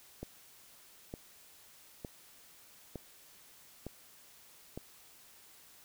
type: click train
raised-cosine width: 2 ms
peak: -27 dBFS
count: 6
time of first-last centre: 0.23-4.775 s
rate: 1.1 Hz
effects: white hiss -59 dBFS RMS until 5.84 s